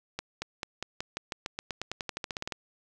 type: accelerating click train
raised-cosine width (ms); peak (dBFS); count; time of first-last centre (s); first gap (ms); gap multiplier
0.2; -16; 21; 0.19-2.523; 230; 0.92
effects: none